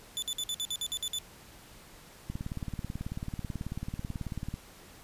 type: tone bursts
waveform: sawtooth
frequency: 3494 Hz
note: A7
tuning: 13 cents flat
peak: -28 dBFS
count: 10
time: 0.17-1.186 s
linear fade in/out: 0 ms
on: 53 ms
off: 54 ms
type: click train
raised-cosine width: 5 ms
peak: -23 dBFS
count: 42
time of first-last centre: 2.3-4.54 s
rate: 18.3 Hz
effects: pink hiss -53 dBFS RMS until 5.03 s + resampled to 32000 Hz